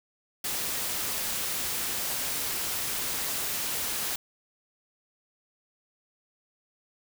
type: noise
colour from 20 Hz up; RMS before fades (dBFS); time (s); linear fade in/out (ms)
white; -31; 0.44-4.16; 5
effects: none